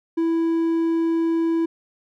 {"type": "tone", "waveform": "triangle", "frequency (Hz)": 330, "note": "E4", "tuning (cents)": 2, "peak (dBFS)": -16, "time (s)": [0.17, 1.66], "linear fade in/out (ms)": 10, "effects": []}